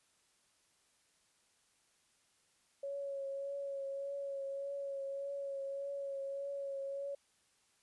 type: tone with vibrato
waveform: sine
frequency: 554.4 Hz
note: C#5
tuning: in tune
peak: -38 dBFS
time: 2.83-7.15 s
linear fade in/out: 5 ms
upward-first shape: triangle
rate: 1.7 Hz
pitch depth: 25 cents each way
effects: white hiss -73 dBFS RMS until 7.82 s + resampled to 24000 Hz